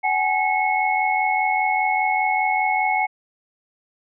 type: tone cluster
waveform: sine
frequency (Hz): 757 / 842 / 2187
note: F#5 / G#5 / C#7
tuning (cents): +39 / +24 / -24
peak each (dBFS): -22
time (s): 0.03-3.07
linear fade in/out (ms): 20
effects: none